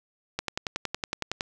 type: click train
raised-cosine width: 0.2 ms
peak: -11 dBFS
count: 12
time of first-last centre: 0.39-1.409 s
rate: 10.8 Hz
effects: none